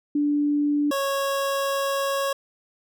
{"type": "tone pair in turn", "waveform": ["sine", "25% pulse"], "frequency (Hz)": [292.2, 551.6], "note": ["D4", "C#5"], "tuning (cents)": [-9, -9], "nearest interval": "major seventh", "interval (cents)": 1100, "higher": "second", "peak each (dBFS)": -19, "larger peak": "neither", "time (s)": [[0.15, 0.91], [0.91, 2.33]], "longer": "second", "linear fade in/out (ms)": 5, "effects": []}